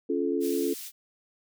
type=chord; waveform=sine; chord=Db augmented; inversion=none; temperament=just; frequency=277.2 / 346.5 / 433.1 Hz; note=Db4 / F4 / A4; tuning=0 / -14 / -27 cents; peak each=-29 dBFS; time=0.09-0.74 s; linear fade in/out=10 ms
type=high-pass noise; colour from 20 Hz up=white; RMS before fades=-40 dBFS; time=0.4-0.92 s; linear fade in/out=50 ms; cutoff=2900 Hz; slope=12 dB/octave
effects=none